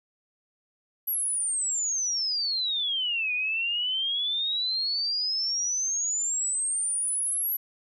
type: exponential two-way sweep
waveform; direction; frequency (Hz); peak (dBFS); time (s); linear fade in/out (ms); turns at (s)
sine; down then up; 11840 to 2447 to 11840; -25; 1.07-7.57; 10; 3.33
effects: none